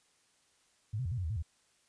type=tone with pitch steps; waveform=sine; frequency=106.1 / 129.4 / 85.9 / 123.4 / 92.8 / 78.6 / 109.9 / 80.8 Hz; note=G#2 / C3 / F2 / B2 / F#2 / D#2 / A2 / E2; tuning=+38 / -19 / -28 / -1 / +6 / +18 / -2 / -34 cents; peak=-32 dBFS; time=0.93-1.426 s; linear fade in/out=10 ms; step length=62 ms; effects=white hiss -70 dBFS RMS until 1.88 s + resampled to 22050 Hz